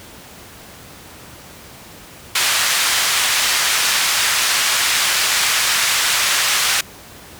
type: band-pass noise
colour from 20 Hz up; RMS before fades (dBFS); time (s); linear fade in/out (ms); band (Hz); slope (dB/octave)
pink; -17; 2.35-6.81; 5; 1500 to 10000; 12
effects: pink hiss -39 dBFS RMS until 7.39 s + high-pass 60 Hz 12 dB/octave